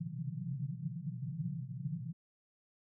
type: band-pass noise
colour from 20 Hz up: pink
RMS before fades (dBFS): -40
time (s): 0-2.13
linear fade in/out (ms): 10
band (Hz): 120 to 180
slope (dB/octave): 96
effects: none